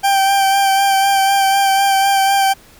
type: tone with vibrato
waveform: 40% pulse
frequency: 784 Hz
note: G5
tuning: in tune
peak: -10 dBFS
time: 0.03-2.54 s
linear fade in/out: 20 ms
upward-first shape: sine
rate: 4 Hz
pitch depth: 21 cents each way
effects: pink hiss -45 dBFS RMS until 2.79 s